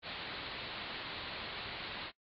white low-pass noise, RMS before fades -43 dBFS, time 0.02-2.12 s, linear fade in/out 50 ms, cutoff 4400 Hz, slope 96 dB/octave, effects noise-tail reverb RT60 0.1 s tail -20 dB re dry + MP3 48 kbps

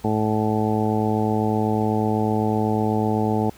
harmonic tone, 108 Hz, A2, 32 cents flat, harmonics 1 / 2 / 3 / 4 / 5 / 6 / 7 / 8, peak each -25 / -23 / -27 / -26 / -33 / -34 / -28 / -29 dBFS, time 0.04-3.5 s, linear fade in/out 5 ms, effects added 60 Hz sine -49 dBFS peak until 3.57 s + pink hiss -49 dBFS RMS until 3.57 s

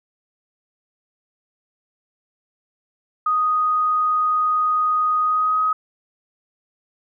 sine tone with pitch glide, 1244.5 to 1262.6 Hz, D#6 to D#6, 0 to +25 cents, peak -16 dBFS, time 3.26-5.73 s, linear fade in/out 5 ms, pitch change +25 cents, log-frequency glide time 5.23-5.62 s, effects none

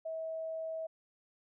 sine tone, 645 Hz, E5, 38 cents flat, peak -36 dBFS, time 0.05-0.87 s, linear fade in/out 10 ms, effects none

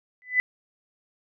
sine tone with exponential growth, 2000 Hz, B6, 21 cents sharp, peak -14 dBFS, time 0.22-0.4 s, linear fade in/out 0 ms, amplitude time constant 37 ms, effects none

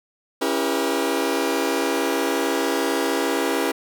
sawtooth chord, C# diminished seventh, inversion none, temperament just, 277.2 / 332.6 / 399.1 / 479 Hz, C#4 / E4 / G4 / Bb4, 0 / +16 / +31 / +47 cents, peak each -22 dBFS, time 0.41-3.72 s, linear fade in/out 10 ms, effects none

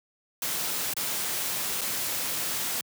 white noise with dropouts, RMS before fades -30 dBFS, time 0.42-2.81 s, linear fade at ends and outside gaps 2 ms, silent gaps 0.936-0.966 / 1.811-1.815 s, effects high-pass 100 Hz 12 dB/octave

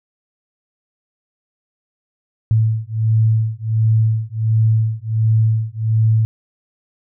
sine beating tone pair, 110.1 / 111.5 Hz, A2 / A2, +2 / +23 cents, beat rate 1.4 Hz, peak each -16 dBFS, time 2.51-6.25 s, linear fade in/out 0 ms, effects none

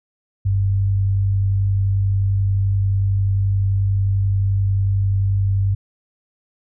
sine tone pair together, 46.75 / 98.1 Hz, F#1 / G2, +19 / +2 cents, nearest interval octave + minor second, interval 1283 cents, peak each -26 / -15 dBFS, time 0.45-5.75 s, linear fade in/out 10 ms, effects none

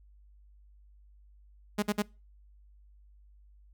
sawtooth tone bursts, 207.7 Hz, G#3, in tune, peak -22 dBFS, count 3, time 1.78-2.024 s, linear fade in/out 10 ms, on 46 ms, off 53 ms, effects noise-tail reverb RT60 0.3 s tail -24 dB re dry + added 50 Hz sine -55 dBFS peak until 3.73 s

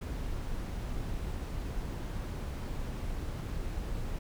brown noise, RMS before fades -36 dBFS, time 0.01-4.19 s, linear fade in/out 10 ms, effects none

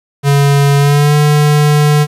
square tone with pitch glide, 141.3 to 148.5 Hz, C#3 to D3, +34 to +20 cents, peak -7 dBFS, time 0.23-2.07 s, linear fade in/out 50 ms, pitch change +86 cents, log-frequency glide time 0.78-1.15 s, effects resampled to 32000 Hz + 7-bit

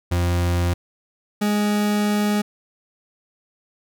40% pulse tone pair in turn, 87.4 / 207.9 Hz, F2 / G#3, +2 / +2 cents, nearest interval octave + minor third, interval 1500 cents, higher second, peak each -17 dBFS, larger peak neither, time 0.11-0.74 / 1.41-2.42 s, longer second, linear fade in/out 10 ms, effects none

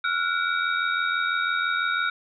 sine tone cluster, 1364 / 1450 / 2299 / 3741 Hz, F6 / F#6 / D7 / A#7, -41 / -35 / -37 / +5 cents, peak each -27 / -25 / -32 / -32 dBFS, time 0.04-2.1 s, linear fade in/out 5 ms, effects none

